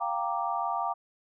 sine chord, G minor seventh, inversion third, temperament equal, 698.5 / 784 / 932.3 / 1174.7 Hz, F5 / G5 / Bb5 / D6, 0 / 0 / 0 / 0 cents, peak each -33 dBFS, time 0-0.94 s, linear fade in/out 20 ms, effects none

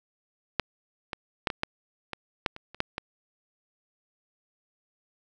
clicks, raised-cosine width 0.3 ms, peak -7 / -16 / -8 / -14 / -10 / -17 / -8 / -25 / -28 / -9 / -15 dBFS, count 11, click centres 0.597 / 1.132 / 1.472 / 1.502 / 1.634 / 2.133 / 2.462 / 2.564 / 2.746 / 2.804 / 2.981 s, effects none

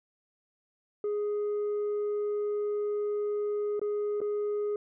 sine tone with dropouts, 415.3 Hz, G#4, in tune, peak -25 dBFS, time 1.04-4.76 s, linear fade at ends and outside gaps 2 ms, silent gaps 3.795-3.815 / 4.205-4.215 s, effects tanh soft clip ceiling -27 dBFS

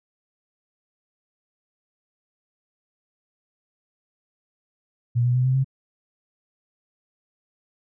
sine tone with pitch steps, 119.8 / 123.1 / 126.48 / 129.97 / 133.54 Hz, A#2 / B2 / B2 / C3 / C3, +48 / -5 / +42 / -11 / +36 cents, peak -17 dBFS, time 5.15-5.645 s, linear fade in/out 20 ms, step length 99 ms, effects none

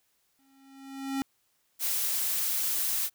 square tone with exponential growth, 271 Hz, C#4, 39 cents flat, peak -27 dBFS, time 0.39-1.22 s, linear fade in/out 0 ms, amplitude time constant 180 ms
blue noise, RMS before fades -29 dBFS, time 1.79-3.1 s, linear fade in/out 50 ms
effects white hiss -72 dBFS RMS until 3.14 s

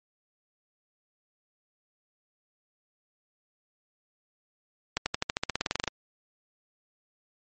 accelerating click train, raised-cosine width 0.2 ms, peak -9 dBFS, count 16, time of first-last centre 4.97-5.877 s, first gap 90 ms, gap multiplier 0.94, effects MP3 32 kbps

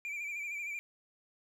triangle tone with vibrato, 2349 Hz, D7, in tune, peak -35 dBFS, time 0.05-0.79 s, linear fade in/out 0 ms, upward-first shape sine, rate 13 Hz, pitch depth 55 cents each way, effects none

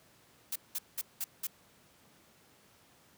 blue noise bursts, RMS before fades -35 dBFS, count 5, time 0.52-1.47 s, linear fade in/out 5 ms, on 38 ms, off 190 ms, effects pink hiss -63 dBFS RMS until 3.17 s + high-pass 100 Hz 12 dB/octave

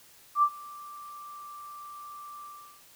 sine tone with ADSR envelope, 1174.7 Hz, D6, in tune, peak -17 dBFS, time 0.35-2.83 s, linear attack 76 ms, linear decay 65 ms, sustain -24 dB, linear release 390 ms, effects white hiss -56 dBFS RMS until 2.95 s

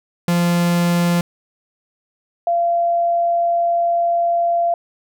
45% pulse / sine tone pair in turn, 173.3 / 686.4 Hz, F3 / F5, -13 / -30 cents, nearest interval 2 octaves, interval 2383 cents, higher second, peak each -14 dBFS, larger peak neither, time 0.28-1.21 / 2.47-4.74 s, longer second, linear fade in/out 2 ms, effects none

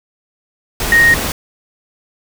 sine tone in noise, 1864.7 Hz, A#6, in tune, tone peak -6 dBFS, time 0.92-1.14 s, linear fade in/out 2 ms, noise pink, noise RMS -19 dBFS, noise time 0.8-1.32 s, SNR +10 dB, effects none

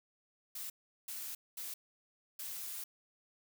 blue noise bursts at uneven times, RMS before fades -43 dBFS, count 4, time 0.55-0.7 / 1.08-1.35 / 1.57-1.74 / 2.39-2.84 s, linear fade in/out 5 ms, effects none

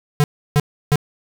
square tone bursts, 146.83 Hz, D3, in tune, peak -12 dBFS, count 3, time 0.2-0.957 s, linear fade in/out 0 ms, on 39 ms, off 320 ms, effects none

